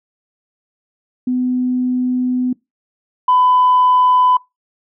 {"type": "tone pair in turn", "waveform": "sine", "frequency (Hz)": [251.4, 1002.4], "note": ["B3", "B5"], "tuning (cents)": [31, 25], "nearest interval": "2 octaves", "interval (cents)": 2394, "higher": "second", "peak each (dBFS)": [-14, -8], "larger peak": "second", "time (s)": [[1.27, 2.53], [3.28, 4.37]], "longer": "first", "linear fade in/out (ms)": 5, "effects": ["noise-tail reverb RT60 0.2 s tail -23 dB re dry", "tanh soft clip ceiling -5 dBFS"]}